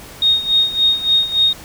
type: tone with tremolo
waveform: sine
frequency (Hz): 3717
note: A#7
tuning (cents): -6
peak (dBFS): -9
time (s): 0.22-1.53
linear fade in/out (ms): 2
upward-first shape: sine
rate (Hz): 3.5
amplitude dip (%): 80
effects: pink hiss -37 dBFS RMS until 1.64 s